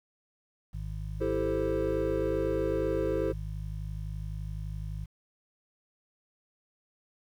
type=harmonic tone; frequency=51.8 Hz; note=G#1; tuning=4 cents flat; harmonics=1 / 2 / 3; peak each=-36 / -39 / -41 dBFS; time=0.73-5.06 s; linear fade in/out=20 ms
type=chord; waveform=triangle; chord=A minor seventh; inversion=second; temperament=equal; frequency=329.6 / 392 / 440 / 523.3 Hz; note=E4 / G4 / A4 / C5; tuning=0 / 0 / 0 / 0 cents; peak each=-31 dBFS; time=1.2-3.33 s; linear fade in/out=20 ms
effects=10-bit